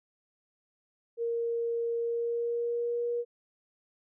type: tone with pitch glide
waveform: sine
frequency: 466.2 to 476.5 Hz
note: A#4 to A#4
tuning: 0 to +38 cents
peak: -28 dBFS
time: 1.17-3.25 s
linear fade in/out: 50 ms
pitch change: +38 cents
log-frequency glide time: 1.97-3.09 s
effects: none